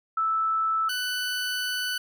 sine / 20% pulse tone pair in turn, 1315 / 1492.9 Hz, E6 / F#6, -5 / +15 cents, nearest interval major second, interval 220 cents, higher second, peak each -22 dBFS, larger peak neither, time 0.17-0.89 / 0.89-1.98 s, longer second, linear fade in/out 5 ms, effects none

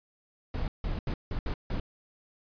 brown noise bursts at uneven times, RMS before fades -31 dBFS, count 6, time 0.54-0.68 / 0.84-0.99 / 1.07-1.14 / 1.31-1.39 / 1.46-1.54 / 1.7-1.8 s, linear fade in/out 2 ms, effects resampled to 11025 Hz

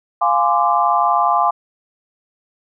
sine chord, D half-diminished seventh, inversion first, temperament equal with one note detuned, 698.5 / 830.6 / 1035.1 / 1174.7 Hz, F5 / Ab5 / C6 / D6, 0 / 0 / -19 / 0 cents, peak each -18 dBFS, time 0.21-1.51 s, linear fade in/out 10 ms, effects none

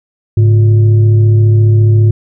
sine tone with frequency modulation, 106.7 Hz, G#2, 47 cents sharp, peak -4 dBFS, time 0.37-2.11 s, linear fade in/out 5 ms, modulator 248 Hz, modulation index 0.34, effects none

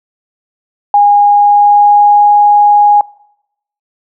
sine tone with pitch glide, 819 to 826.1 Hz, G#5 to G#5, -24 to -9 cents, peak -3 dBFS, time 0.94-3.01 s, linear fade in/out 2 ms, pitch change +15 cents, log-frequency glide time 1.17-2.29 s, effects noise-tail reverb RT60 0.8 s tail -23 dB re dry

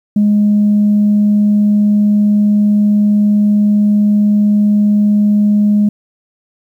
sine tone, 207.7 Hz, G#3, in tune, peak -6 dBFS, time 0.16-5.89 s, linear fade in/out 5 ms, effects tanh soft clip ceiling -4 dBFS + 8-bit

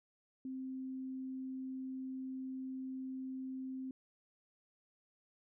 sine tone, 261.6 Hz, C4, in tune, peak -40 dBFS, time 0.45-3.91 s, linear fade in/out 2 ms, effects none

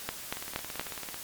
two click trains, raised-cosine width 0.3 ms, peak -22 / -14 dBFS, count 15 / 4, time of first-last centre 0.37-1.143 / 0.09-0.796 s, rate 18.1 / 4.25 Hz, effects white hiss -42 dBFS RMS until 1.23 s + MP3 96 kbps

